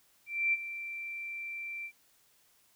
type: tone with ADSR envelope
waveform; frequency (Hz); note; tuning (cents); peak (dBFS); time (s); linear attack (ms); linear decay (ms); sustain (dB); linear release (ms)
sine; 2349; D7; 0; -24; 0.26-1.92; 270; 32; -13; 72
effects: white hiss -67 dBFS RMS until 2.75 s